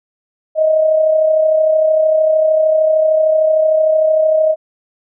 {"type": "tone with amplitude modulation", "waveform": "sine", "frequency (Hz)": 628, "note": "D#5", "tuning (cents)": 16, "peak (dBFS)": -7, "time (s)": [0.55, 4.56], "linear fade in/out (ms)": 50, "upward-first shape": "sine", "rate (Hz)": 33.2, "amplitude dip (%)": 45, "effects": []}